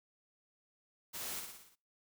white noise with echo, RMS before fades -43 dBFS, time 1.13-1.41 s, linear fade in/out 20 ms, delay 58 ms, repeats 6, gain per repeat -4 dB, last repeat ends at 1.758 s, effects noise-tail reverb RT60 0.4 s tail -26 dB re dry

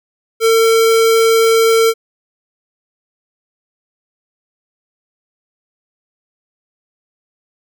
square tone, 451.9 Hz, A4, 46 cents sharp, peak -9 dBFS, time 0.4-1.94 s, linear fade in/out 50 ms, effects none

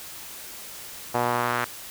sawtooth tone with band-pass filter sweep, 120.8 Hz, B2, 38 cents flat, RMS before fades -25 dBFS, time 1.14-1.65 s, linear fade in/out 10 ms, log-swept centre 800 to 1500 Hz, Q 1.7, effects white hiss -40 dBFS RMS until 1.9 s

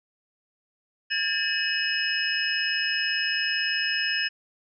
sine tone cluster, 1632 / 1790 / 2544 / 2919 / 5160 Hz, G#6 / A6 / D#7 / F#7 / E8, -31 / +29 / +38 / -24 / -38 cents, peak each -30 dBFS, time 1.1-4.29 s, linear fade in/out 20 ms, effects none

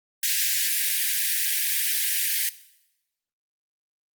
white high-pass noise, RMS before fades -24 dBFS, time 0.23-2.49 s, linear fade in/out 2 ms, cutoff 1600 Hz, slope 96 dB/octave, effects noise-tail reverb RT60 0.9 s tail -18 dB re dry + Opus 32 kbps

